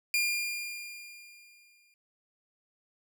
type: tone with exponential decay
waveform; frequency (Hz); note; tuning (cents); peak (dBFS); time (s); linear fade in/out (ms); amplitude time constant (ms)
sawtooth; 2407; D7; +42; -21; 0.14-1.94; 1; 390
effects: none